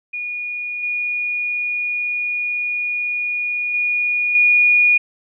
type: tone with level steps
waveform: sine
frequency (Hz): 2446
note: D#7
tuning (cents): -30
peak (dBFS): -23 / -19 / -16 / -10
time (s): 0.13-4.98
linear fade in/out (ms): 10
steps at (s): 0.83 / 3.74 / 4.35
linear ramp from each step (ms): 2
effects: none